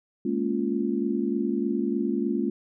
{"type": "chord", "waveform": "sine", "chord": "Bb minor seventh", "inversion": "third", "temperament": "just", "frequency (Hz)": [209.8, 233.1, 279.7, 349.6], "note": ["Ab3", "Bb3", "Db4", "F4"], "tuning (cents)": [18, 0, 16, 2], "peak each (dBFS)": -29, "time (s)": [0.25, 2.5], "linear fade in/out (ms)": 5, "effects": []}